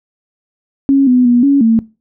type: tone with pitch steps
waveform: sine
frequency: 274.5 / 250.2 / 242 / 279.8 / 225.7 Hz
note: C#4 / B3 / B3 / C#4 / A3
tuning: -17 / +23 / -35 / +16 / +44 cents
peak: -6 dBFS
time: 0.89-1.79 s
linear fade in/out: 0 ms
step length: 180 ms
effects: noise-tail reverb RT60 0.3 s tail -22 dB re dry